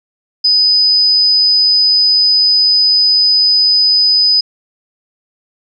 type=tone; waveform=sine; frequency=4998 Hz; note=D#8; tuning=7 cents sharp; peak=-7 dBFS; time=0.44-4.41 s; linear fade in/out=10 ms; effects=none